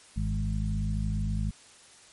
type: harmonic tone with a mistuned harmonic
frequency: 51.91 Hz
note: G#1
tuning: in tune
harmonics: 1 / 2 / 3 / 4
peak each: -29 / -32 / -34 / -35 dBFS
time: 0.16-1.51 s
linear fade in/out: 10 ms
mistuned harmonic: 3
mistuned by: +26 cents
effects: white hiss -54 dBFS RMS until 2.12 s + MP3 48 kbps